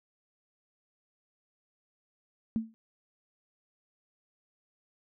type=tone with exponential decay; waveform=sine; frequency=223.6 Hz; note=A3; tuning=28 cents sharp; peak=-23 dBFS; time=2.56-2.74 s; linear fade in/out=0 ms; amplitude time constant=39 ms; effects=none